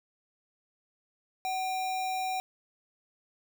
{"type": "tone with sample-and-hold", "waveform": "sine", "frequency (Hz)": 751, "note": "F#5", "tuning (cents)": 26, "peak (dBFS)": -29, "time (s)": [1.45, 2.4], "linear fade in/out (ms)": 0, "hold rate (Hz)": 3150, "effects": []}